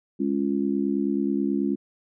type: chord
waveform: sine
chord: Db major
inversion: second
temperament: just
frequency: 207.9 / 277.2 / 346.5 Hz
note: Ab3 / Db4 / F4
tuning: +2 / 0 / -14 cents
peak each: -26 / -25 / -28 dBFS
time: 0.19-1.76 s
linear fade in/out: 20 ms
effects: none